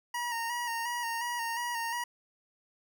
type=tone with vibrato; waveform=25% pulse; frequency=942 Hz; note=A#5; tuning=18 cents sharp; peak=-28 dBFS; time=0.14-2.04 s; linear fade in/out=5 ms; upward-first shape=square; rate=2.8 Hz; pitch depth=36 cents each way; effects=none